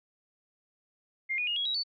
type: tone with pitch steps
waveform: sine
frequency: 2115 / 2458 / 2856 / 3319 / 3857 / 4482 Hz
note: C7 / D#7 / F7 / G#7 / B7 / C#8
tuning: +18 / -22 / +38 / -2 / -42 / +18 cents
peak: -28 dBFS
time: 1.29-1.836 s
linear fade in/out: 20 ms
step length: 91 ms
effects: none